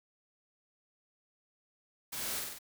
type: noise with echo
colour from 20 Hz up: white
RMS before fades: -40 dBFS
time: 2.12-2.4 s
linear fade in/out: 10 ms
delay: 47 ms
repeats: 4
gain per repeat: -2 dB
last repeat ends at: 2.588 s
effects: none